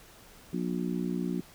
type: harmonic tone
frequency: 60.1 Hz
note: B1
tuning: 46 cents flat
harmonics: 3 / 4 / 5 / 6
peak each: -32 / -34 / -36 / -38 dBFS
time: 0.53-1.41 s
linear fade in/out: 5 ms
effects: pink hiss -54 dBFS RMS until 1.54 s